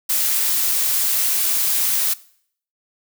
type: noise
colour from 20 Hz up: blue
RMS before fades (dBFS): -19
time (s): 0.09-2.14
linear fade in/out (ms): 10
effects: noise-tail reverb RT60 0.6 s tail -20 dB re dry